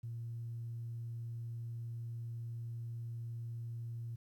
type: tone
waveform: sine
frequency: 116.54 Hz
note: A#2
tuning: in tune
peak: -39 dBFS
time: 0.03-4.16 s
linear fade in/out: 10 ms
effects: tanh soft clip ceiling -35 dBFS + 12-bit